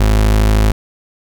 35% pulse tone, 53 Hz, G#1, 36 cents sharp, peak -7 dBFS, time 0-0.72 s, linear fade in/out 5 ms, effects none

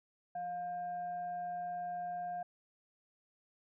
sine tone with frequency modulation, 709 Hz, F5, 26 cents sharp, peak -37 dBFS, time 0.35-2.43 s, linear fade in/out 5 ms, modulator 882 Hz, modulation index 0.23, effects none

